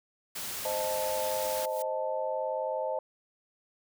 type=noise; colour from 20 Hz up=white; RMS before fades=-37 dBFS; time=0.35-1.66 s; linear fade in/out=10 ms
type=chord; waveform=sine; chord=A diminished; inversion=first; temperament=equal; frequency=523.3 / 622.3 / 880 Hz; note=C5 / Eb5 / A5; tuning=0 / 0 / 0 cents; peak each=-33 / -33 / -35 dBFS; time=0.65-2.99 s; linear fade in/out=2 ms
type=noise with exponential growth; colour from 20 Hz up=blue; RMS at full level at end=-39 dBFS; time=1.48-1.82 s; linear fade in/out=0 ms; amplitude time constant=73 ms
effects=none